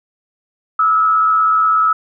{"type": "tone with frequency modulation", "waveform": "sine", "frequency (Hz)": 1296, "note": "E6", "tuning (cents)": -30, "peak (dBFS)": -10, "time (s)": [0.79, 1.93], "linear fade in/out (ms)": 5, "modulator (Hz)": 91.6, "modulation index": 0.48, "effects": []}